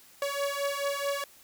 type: beating tone pair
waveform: sawtooth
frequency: 561 / 565.6 Hz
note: C#5 / C#5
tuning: +21 / +35 cents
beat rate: 4.6 Hz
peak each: -28 dBFS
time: 0.22-1.24 s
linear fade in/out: 2 ms
effects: white hiss -56 dBFS RMS until 1.43 s